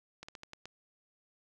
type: slowing click train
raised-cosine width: 0.2 ms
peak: -28 dBFS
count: 6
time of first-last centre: 0.23-0.656 s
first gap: 55 ms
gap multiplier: 1.22
effects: none